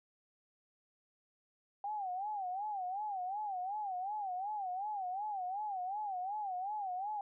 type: tone with vibrato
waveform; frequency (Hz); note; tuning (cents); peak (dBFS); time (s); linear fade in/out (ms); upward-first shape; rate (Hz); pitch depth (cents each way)
sine; 785; G5; +2; -36; 1.84-7.21; 2; sine; 2.7; 150
effects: none